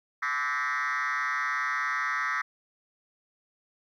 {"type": "tone with frequency modulation", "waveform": "sine", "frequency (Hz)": 1568, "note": "G6", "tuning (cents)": 0, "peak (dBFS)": -24, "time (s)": [0.22, 2.42], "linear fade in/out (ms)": 10, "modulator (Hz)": 137, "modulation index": 3.3, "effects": ["tanh soft clip ceiling -25 dBFS", "11-bit"]}